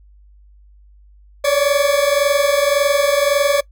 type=tone pair together; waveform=40% pulse; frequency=559 / 580.8 Hz; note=C#5 / D5; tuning=+14 / -19 cents; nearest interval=minor second; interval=67 cents; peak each=-15 dBFS; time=1.44-3.61 s; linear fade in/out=10 ms; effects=noise-tail reverb RT60 0.1 s tail -21 dB re dry + added 50 Hz sine -44 dBFS peak until 3.71 s